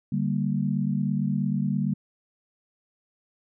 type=chord; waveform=sine; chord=G minor; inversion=second; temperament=equal; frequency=146.83 / 196 / 233.1 Hz; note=D3 / G3 / Bb3; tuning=0 / 0 / 0 cents; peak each=-27 / -26 / -29 dBFS; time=0.12-1.94 s; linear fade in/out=5 ms; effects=none